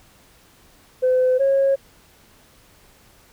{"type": "tone pair in turn", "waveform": "sine", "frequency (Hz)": [510, 545.8], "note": ["C5", "C#5"], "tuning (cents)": [-44, -27], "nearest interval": "minor second", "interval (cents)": 117, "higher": "second", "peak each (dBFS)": -13, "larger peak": "neither", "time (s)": [[1.02, 1.39], [1.39, 1.76]], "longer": "neither", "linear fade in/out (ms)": 20, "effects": ["tanh soft clip ceiling -11 dBFS", "pink hiss -53 dBFS RMS until 3.32 s"]}